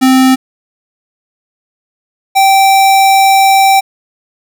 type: tone pair in turn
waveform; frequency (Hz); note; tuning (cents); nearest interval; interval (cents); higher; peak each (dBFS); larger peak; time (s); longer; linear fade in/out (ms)
square; 260.8 / 778.4; C4 / G5; -5 / -12; octave + perfect fifth; 1893; second; -5; neither; 0.01-0.36 / 2.35-3.81; second; 20
effects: none